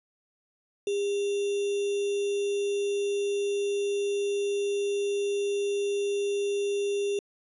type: tone with sample-and-hold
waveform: sine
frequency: 403.2 Hz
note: G4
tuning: 49 cents sharp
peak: -25 dBFS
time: 0.87-7.19 s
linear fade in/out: 2 ms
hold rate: 3150 Hz
effects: resampled to 24000 Hz